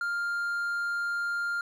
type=tone; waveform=triangle; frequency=1400 Hz; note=F6; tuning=4 cents sharp; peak=-26 dBFS; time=0.01-1.61 s; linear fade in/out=2 ms; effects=none